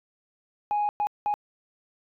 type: tone bursts at uneven times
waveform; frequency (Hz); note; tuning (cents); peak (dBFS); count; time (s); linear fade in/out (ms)
sine; 830.6; G#5; 0; -21; 3; 0.71-0.89 / 1-1.07 / 1.26-1.34; 0
effects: tanh soft clip ceiling -20 dBFS